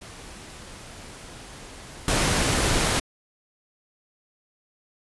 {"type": "noise with level steps", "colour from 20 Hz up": "pink", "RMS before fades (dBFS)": [-42, -22], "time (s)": [0.01, 3], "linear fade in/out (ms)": 10, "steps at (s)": 2.08, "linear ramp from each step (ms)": 2, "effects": ["resampled to 24000 Hz"]}